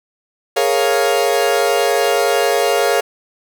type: chord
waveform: 40% pulse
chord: Bb minor seventh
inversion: third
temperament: equal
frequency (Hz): 415.3 / 466.2 / 554.4 / 698.5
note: Ab4 / Bb4 / Db5 / F5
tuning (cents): 0 / 0 / 0 / 0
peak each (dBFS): -18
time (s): 0.56-3.01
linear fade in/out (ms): 10
effects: none